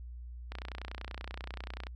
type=click train; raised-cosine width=0.3 ms; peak=-25 dBFS; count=42; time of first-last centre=0.52-1.869 s; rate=30.4 Hz; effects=added 60 Hz sine -42 dBFS peak until 1.95 s